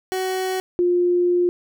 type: tone pair in turn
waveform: 30% pulse / sine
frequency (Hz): 374.6 / 353.6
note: F#4 / F4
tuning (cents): +21 / +22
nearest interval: minor second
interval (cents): 99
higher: first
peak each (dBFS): -19 / -15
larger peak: second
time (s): 0.12-0.6 / 0.79-1.49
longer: second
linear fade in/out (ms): 0
effects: none